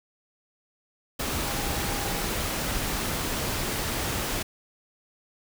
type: tone in noise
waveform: sine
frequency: 810 Hz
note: G#5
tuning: 43 cents flat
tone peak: -39 dBFS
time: 1.45-2.27 s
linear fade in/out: 10 ms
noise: pink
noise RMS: -29 dBFS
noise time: 1.19-4.43 s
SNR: -13 dB
effects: none